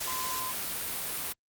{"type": "tone in noise", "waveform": "sine", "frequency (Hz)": 1028, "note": "C6", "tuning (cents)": -31, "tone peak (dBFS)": -35, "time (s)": [0.07, 0.52], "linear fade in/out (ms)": 10, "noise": "white", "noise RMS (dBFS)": -34, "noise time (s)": [0, 1.33], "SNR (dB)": -4, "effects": ["Opus 48 kbps"]}